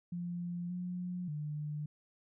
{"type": "tone with pitch steps", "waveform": "sine", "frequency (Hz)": [174.4, 179.2, 149.6], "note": ["F3", "F3", "D3"], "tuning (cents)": [-2, 45, 32], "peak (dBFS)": -36, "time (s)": [0.12, 1.86], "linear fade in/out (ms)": 5, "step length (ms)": 580, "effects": []}